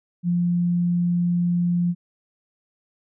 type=tone; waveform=sine; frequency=174.61 Hz; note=F3; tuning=in tune; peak=-18 dBFS; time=0.23-1.95 s; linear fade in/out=50 ms; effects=none